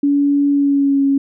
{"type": "tone with pitch glide", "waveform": "sine", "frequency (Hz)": [284.4, 276.1], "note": ["C#4", "C#4"], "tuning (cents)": [45, -7], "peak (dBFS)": -11, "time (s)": [0.03, 1.18], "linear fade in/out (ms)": 5, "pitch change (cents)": -52, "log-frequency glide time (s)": [0.5, 1.03], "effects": []}